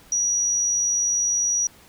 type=tone; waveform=sine; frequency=5800 Hz; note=F#8; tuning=35 cents flat; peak=-19 dBFS; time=0.12-1.67 s; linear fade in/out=2 ms; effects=pink hiss -51 dBFS RMS until 1.88 s